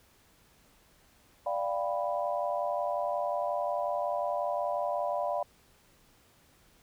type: chord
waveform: sine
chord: G dominant seventh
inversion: second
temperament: equal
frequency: 587.3 / 698.5 / 784 / 987.8 Hz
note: D5 / F5 / G5 / B5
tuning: 0 / 0 / 0 / 0 cents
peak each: -32 / -33 / -38 / -36 dBFS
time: 1.46-5.43 s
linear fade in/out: 5 ms
effects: pink hiss -63 dBFS RMS until 6.82 s